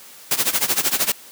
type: noise with tremolo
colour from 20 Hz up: white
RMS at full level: -17 dBFS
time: 0.31-1.12 s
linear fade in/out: 2 ms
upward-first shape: sine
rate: 13 Hz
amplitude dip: 85%
effects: white hiss -43 dBFS RMS until 1.31 s + high-pass 150 Hz 12 dB/octave